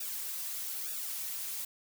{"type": "noise with flanger", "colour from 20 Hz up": "blue", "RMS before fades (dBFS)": -38, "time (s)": [0, 1.65], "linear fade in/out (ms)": 5, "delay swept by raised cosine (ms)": [0.94, 4.74], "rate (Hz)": 1.1, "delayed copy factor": -0.85, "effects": []}